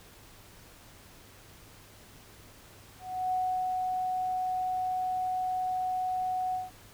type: tone with ADSR envelope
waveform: sine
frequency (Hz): 740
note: F#5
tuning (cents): 0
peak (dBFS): -26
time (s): 2.99-6.71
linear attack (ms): 330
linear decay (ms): 340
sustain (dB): -2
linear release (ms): 170
effects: added 101 Hz sine -60 dBFS peak until 6.93 s + pink hiss -54 dBFS RMS until 6.93 s